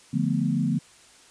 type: chord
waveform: sine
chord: B half-diminished seventh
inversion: first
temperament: equal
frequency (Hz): 146.83 / 174.61 / 220 / 246.9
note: D3 / F3 / A3 / B3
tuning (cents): 0 / 0 / 0 / 0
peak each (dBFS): -27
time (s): 0.13-0.79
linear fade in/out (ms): 10
effects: white hiss -53 dBFS RMS until 1.3 s + resampled to 22050 Hz